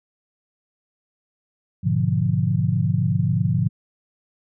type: chord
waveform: sine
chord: G# diminished seventh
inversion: none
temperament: equal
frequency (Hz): 103.83 / 123.47 / 146.83 / 174.61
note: G#2 / B2 / D3 / F3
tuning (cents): 0 / 0 / 0 / 0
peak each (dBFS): -23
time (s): 1.83-3.69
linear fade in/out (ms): 20
effects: none